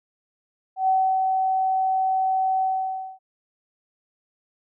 sine tone with ADSR envelope, 759 Hz, F#5, 44 cents sharp, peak -16 dBFS, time 0.76-3.19 s, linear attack 120 ms, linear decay 300 ms, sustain -3 dB, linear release 570 ms, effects none

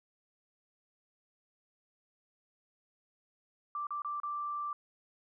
sine tone with dropouts, 1174.7 Hz, D6, in tune, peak -34 dBFS, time 3.75-4.73 s, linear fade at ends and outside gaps 2 ms, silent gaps 3.869-3.906 / 4.02-4.047 / 4.201-4.233 s, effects none

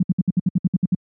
sine tone bursts, 181.6 Hz, F#3, 32 cents flat, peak -13 dBFS, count 11, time 0-0.949 s, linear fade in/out 5 ms, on 29 ms, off 63 ms, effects high-pass 100 Hz 12 dB/octave

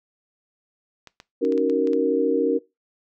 clicks, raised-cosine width 0.2 ms, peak -24 dBFS, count 8, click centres 1.073 / 1.201 / 1.45 / 1.523 / 1.578 / 1.698 / 1.873 / 1.933 s
sine chord, D# minor seventh, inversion third, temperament equal with one note detuned, 277.2 / 311.1 / 374.3 / 466.2 Hz, C#4 / D#4 / F#4 / A#4, 0 / 0 / +20 / 0 cents, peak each -24 / -26 / -25 / -20 dBFS, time 1.41-2.59 s, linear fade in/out 20 ms
effects noise-tail reverb RT60 0.2 s tail -19 dB re dry

